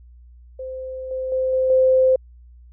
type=tone with level steps; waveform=sine; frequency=519 Hz; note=C5; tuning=14 cents flat; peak=-28 / -23 / -18 / -16 / -12 dBFS; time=0.59-2.16 s; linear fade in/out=5 ms; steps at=1.11 / 1.32 / 1.53 / 1.7 s; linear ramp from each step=2 ms; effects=added 60 Hz sine -43 dBFS peak until 2.72 s